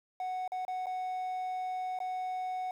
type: tone with dropouts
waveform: triangle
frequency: 740 Hz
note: F#5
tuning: in tune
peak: -31 dBFS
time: 0.2-2.71 s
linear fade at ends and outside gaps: 2 ms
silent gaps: 0.478-0.519 / 0.651-0.68 / 0.859-0.867 / 1.989-2.002 s
effects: 10-bit